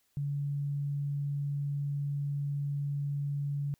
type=tone; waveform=sine; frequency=142.7 Hz; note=D3; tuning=49 cents flat; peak=-30 dBFS; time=0.17-3.74 s; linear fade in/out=0 ms; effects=white hiss -73 dBFS RMS until 3.79 s